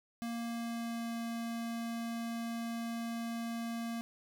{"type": "tone with pitch glide", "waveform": "square", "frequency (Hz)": [233.1, 231.5], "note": ["A#3", "A#3"], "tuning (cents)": [0, -12], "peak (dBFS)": -37, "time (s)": [0.22, 4.01], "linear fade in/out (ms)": 0, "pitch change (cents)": -12, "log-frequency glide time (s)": [0.47, 1.19], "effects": []}